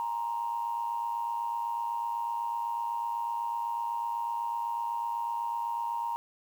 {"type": "tone with amplitude modulation", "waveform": "sine", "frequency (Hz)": 935, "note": "A#5", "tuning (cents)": 5, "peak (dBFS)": -26, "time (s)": [0, 6.16], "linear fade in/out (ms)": 0, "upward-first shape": "sine", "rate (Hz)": 108, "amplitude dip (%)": 70, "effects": ["tanh soft clip ceiling -22 dBFS", "9-bit"]}